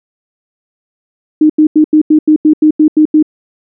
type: tone bursts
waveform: sine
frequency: 307.4 Hz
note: D#4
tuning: 21 cents flat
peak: -3 dBFS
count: 11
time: 1.41-3.227 s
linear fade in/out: 5 ms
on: 87 ms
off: 86 ms
effects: none